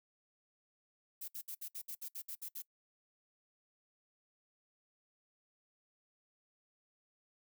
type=noise bursts; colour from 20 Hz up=violet; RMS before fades=-44 dBFS; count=11; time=1.21-2.622 s; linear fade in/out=10 ms; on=72 ms; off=62 ms; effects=noise-tail reverb RT60 0.1 s tail -22 dB re dry